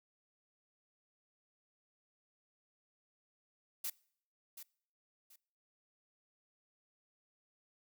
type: noise with echo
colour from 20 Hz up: blue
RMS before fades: -39 dBFS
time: 3.84-3.9 s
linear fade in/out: 5 ms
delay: 730 ms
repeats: 2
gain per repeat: -11 dB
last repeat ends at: 5.36 s
effects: noise-tail reverb RT60 0.6 s tail -24 dB re dry